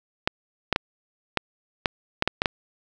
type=clicks; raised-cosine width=0.3 ms; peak=-4 dBFS; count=9; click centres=0.275 / 0.727 / 0.761 / 1.373 / 1.858 / 2.224 / 2.276 / 2.419 / 2.458 s; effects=none